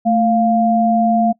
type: tone pair together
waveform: sine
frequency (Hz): 221.7 / 698.5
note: A3 / F5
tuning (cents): +13 / 0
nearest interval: octave + minor sixth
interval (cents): 1987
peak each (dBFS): -14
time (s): 0.05-1.33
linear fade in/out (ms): 20
effects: noise-tail reverb RT60 0.1 s tail -22 dB re dry